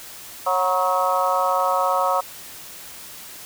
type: harmonic tone with a mistuned harmonic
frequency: 183.2 Hz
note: F#3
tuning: 17 cents flat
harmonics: 3 / 4 / 5 / 6 / 7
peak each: -24 / -24 / -24 / -24 / -24 dBFS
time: 0.46-2.21 s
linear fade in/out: 10 ms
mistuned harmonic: 5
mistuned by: +53 cents
effects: white hiss -39 dBFS RMS until 3.45 s